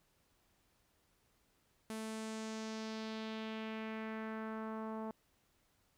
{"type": "tone with low-pass filter sweep", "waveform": "sawtooth", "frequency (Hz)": 220, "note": "A3", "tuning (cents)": 0, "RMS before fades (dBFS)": -43, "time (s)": [1.9, 5.11], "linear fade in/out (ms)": 0, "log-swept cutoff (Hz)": [11000, 920], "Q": 1.9, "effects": ["pink hiss -75 dBFS RMS until 5.97 s"]}